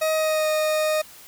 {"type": "tone with pitch glide", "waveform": "40% pulse", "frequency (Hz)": [630, 618.8], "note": ["D#5", "D#5"], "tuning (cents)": [21, -10], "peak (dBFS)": -19, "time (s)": [0.01, 1.02], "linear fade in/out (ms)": 10, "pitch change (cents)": -31, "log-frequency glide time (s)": [0.14, 0.47], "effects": ["white hiss -46 dBFS RMS until 1.27 s"]}